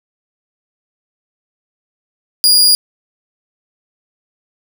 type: tone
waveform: sawtooth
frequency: 4854 Hz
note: D#8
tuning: 44 cents flat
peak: -4 dBFS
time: 2.44-2.75 s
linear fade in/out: 0 ms
effects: none